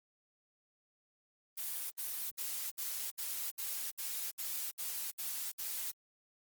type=noise bursts; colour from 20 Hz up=blue; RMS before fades=-39 dBFS; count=11; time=1.57-5.92 s; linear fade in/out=20 ms; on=340 ms; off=61 ms; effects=Opus 24 kbps